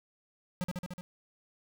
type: tone with echo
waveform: square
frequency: 180 Hz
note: F#3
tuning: 47 cents flat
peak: -31 dBFS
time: 0.61-0.64 s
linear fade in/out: 0 ms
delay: 74 ms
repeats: 5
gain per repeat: -2 dB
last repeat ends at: 1.01 s
effects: none